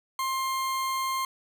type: tone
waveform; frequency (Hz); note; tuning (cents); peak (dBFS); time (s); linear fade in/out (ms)
40% pulse; 1058; C6; +19; -26; 0.19-1.25; 2
effects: none

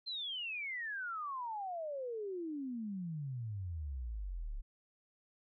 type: exponential sweep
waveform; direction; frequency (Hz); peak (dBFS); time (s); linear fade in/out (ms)
sine; down; 4186 to 32.7; -38; 0.06-4.62; 20
effects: none

